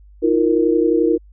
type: chord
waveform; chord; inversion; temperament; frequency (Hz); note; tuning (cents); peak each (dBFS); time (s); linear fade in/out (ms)
sine; Eb suspended second; none; equal with one note detuned; 317.8 / 349.2 / 466.2; Eb4 / F4 / Bb4; +37 / 0 / 0; -17; 0.22-1.18; 20
effects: added 50 Hz sine -42 dBFS peak until 1.32 s